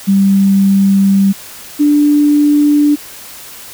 sine tone pair in turn, 196 / 293.7 Hz, G3 / D4, 0 / 0 cents, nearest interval perfect fifth, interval 700 cents, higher second, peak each -6 dBFS, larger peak neither, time 0.07-1.33 / 1.79-2.96 s, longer first, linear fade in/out 20 ms, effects white hiss -32 dBFS RMS until 3.73 s

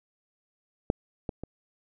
clicks, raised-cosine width 2 ms, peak -9 / -18 / -23 dBFS, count 3, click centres 0.901 / 1.292 / 1.436 s, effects none

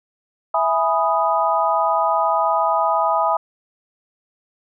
sine chord, E major seventh, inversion none, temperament equal, 659.3 / 830.6 / 987.8 / 1244.5 Hz, E5 / G#5 / B5 / D#6, 0 / 0 / 0 / 0 cents, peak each -21 dBFS, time 0.54-3.37 s, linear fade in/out 5 ms, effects none

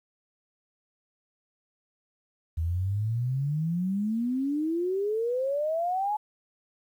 sine exponential sweep, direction up, 78.9 to 860 Hz, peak -25 dBFS, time 2.57-6.17 s, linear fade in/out 10 ms, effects 10-bit

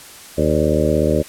harmonic tone with a mistuned harmonic, 77 Hz, D#2, 17 cents flat, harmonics 1 / 2 / 3 / 4 / 5 / 6 / 7 / 8, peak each -22 / -22 / -22 / -22 / -22 / -22 / -22 / -22 dBFS, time 0.37-1.23 s, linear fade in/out 20 ms, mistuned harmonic 8, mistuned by -62 cents, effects white hiss -39 dBFS RMS until 1.28 s + low-pass 12000 Hz 12 dB/octave

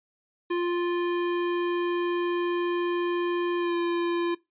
square tone with pitch glide, 349.2 to 344 Hz, F4 to F4, 0 to -26 cents, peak -25 dBFS, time 0.5-4.35 s, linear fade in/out 10 ms, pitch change -26 cents, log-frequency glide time 3.58-3.75 s, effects noise-tail reverb RT60 0.2 s tail -20 dB re dry + resampled to 8000 Hz

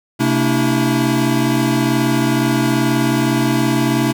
square tone cluster, 130.9 / 225.5 / 287.9 / 326.8 Hz, C3 / A3 / D4 / E4, +1 / +43 / -34 / -15 cents, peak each -20 dBFS, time 0.19-4.13 s, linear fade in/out 20 ms, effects none

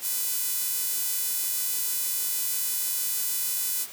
sawtooth tone with high-pass filter, 499.3 Hz, B4, 19 cents sharp, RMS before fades -28 dBFS, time 0.01-3.87 s, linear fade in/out 50 ms, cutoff 10000 Hz, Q 0.63, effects white hiss -43 dBFS RMS until 3.92 s + high-pass 150 Hz 12 dB/octave

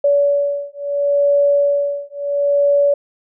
sine beating tone pair, 570 / 570.73 Hz, C#5 / D5, +48 / -50 cents, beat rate 0.73 Hz, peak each -16 dBFS, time 0.04-2.94 s, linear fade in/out 5 ms, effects none

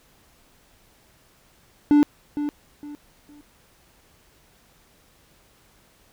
triangle tone with echo, 293.5 Hz, D4, 1 cent flat, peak -10 dBFS, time 1.91-2.03 s, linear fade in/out 0 ms, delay 460 ms, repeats 3, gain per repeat -11 dB, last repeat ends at 3.41 s, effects pink hiss -58 dBFS RMS until 6.12 s

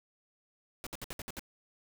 pink noise bursts, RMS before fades -41 dBFS, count 7, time 0.84-1.394 s, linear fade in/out 0 ms, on 26 ms, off 62 ms, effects none

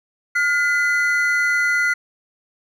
triangle tone pair together, 1426.9 / 2018 Hz, F6 / B6, +37 / +37 cents, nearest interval tritone, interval 600 cents, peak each -17 dBFS, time 0.35-1.94 s, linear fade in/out 10 ms, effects none

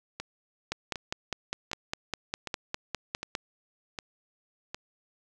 two click trains, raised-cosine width 0.2 ms, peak -18 / -13 dBFS, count 7 / 14, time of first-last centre 0.2-4.745 / 0.72-3.352 s, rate 1.32 / 4.94 Hz, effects none

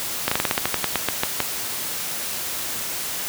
slowing click train, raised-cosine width 0.3 ms, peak -3 dBFS, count 14, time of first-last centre 0.28-1.403 s, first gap 35 ms, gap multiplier 1.14, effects white hiss -28 dBFS RMS until 3.28 s + high-pass 60 Hz 12 dB/octave

